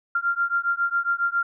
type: beating tone pair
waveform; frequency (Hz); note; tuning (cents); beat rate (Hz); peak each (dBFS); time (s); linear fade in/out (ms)
sine; 1386 / 1393.3; F6 / F6; -14 / -4; 7.3; -24 / -24; 0.15-1.43; 5
effects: none